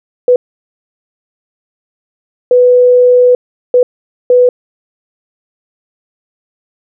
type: tone bursts at uneven times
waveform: sine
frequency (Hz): 495.4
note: B4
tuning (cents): +5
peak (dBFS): -3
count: 4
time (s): 0.28-0.36 / 2.51-3.35 / 3.74-3.83 / 4.3-4.49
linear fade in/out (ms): 2
effects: none